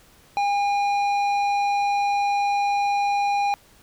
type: tone with tanh clipping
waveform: sine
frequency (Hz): 810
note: G#5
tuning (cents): -43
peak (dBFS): -21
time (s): 0.37-3.54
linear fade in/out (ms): 0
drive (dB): 11
effects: pink hiss -54 dBFS RMS until 3.82 s